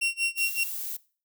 40% pulse tone with tremolo, 2738 Hz, F7, 35 cents flat, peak -21 dBFS, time 0.01-0.64 s, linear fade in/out 10 ms, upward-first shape sine, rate 5.3 Hz, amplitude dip 100%
violet noise, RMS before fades -34 dBFS, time 0.37-0.97 s, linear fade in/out 10 ms
effects noise-tail reverb RT60 0.4 s tail -21 dB re dry

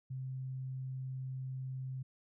sine tone, 130.81 Hz, C3, in tune, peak -38 dBFS, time 0.1-2.03 s, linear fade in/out 10 ms, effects none

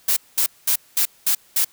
blue noise bursts, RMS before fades -18 dBFS, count 6, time 0.08-1.646 s, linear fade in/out 5 ms, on 86 ms, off 210 ms, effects white hiss -54 dBFS RMS until 1.72 s

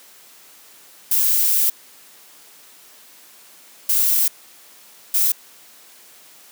violet noise bursts at uneven times, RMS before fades -17 dBFS, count 3, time 1.11-1.7 / 3.89-4.28 / 5.14-5.32 s, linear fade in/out 5 ms, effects white hiss -47 dBFS RMS until 6.51 s + high-pass 200 Hz 12 dB/octave

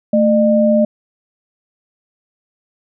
sine tone pair together, 221.6 / 605 Hz, A3 / D#5, +13 / -49 cents, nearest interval octave + perfect fourth, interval 1738 cents, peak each -12 dBFS, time 0.13-0.85 s, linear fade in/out 5 ms, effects none

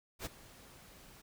pink noise with ADSR envelope, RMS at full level -39 dBFS, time 0.19-1.22 s, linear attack 65 ms, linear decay 21 ms, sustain -18 dB, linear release 14 ms, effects none

